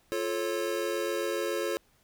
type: chord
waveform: square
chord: F augmented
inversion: none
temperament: just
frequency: 349.2 / 436.5 / 545.7 Hz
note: F4 / A4 / C#5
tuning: 0 / -14 / -27 cents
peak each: -34 dBFS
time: 0.12-1.77 s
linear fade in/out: 0 ms
effects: pink hiss -66 dBFS RMS until 2.03 s